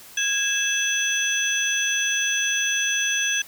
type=tone cluster; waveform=sine; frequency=1643 / 2627 / 3361 / 6070 Hz; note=G#6 / E7 / G#7 / F#8; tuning=-19 / -7 / +20 / +43 cents; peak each=-26 dBFS; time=0.17-3.42 s; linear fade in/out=5 ms; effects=white hiss -45 dBFS RMS until 3.47 s